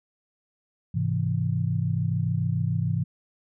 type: chord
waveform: sine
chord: Ab augmented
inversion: none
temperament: equal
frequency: 103.83 / 130.81 / 164.81 Hz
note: Ab2 / C3 / E3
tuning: 0 / 0 / 0 cents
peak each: -27 dBFS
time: 0.94-3.04 s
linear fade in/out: 10 ms
effects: none